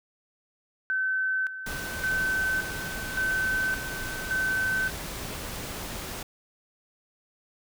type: tone with tremolo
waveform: sine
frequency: 1530 Hz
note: G6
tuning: 42 cents flat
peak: -24 dBFS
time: 0.9-4.9 s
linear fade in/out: 0 ms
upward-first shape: square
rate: 0.88 Hz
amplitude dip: 70%
type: noise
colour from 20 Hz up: pink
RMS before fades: -36 dBFS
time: 1.66-6.23 s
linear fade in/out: 5 ms
effects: none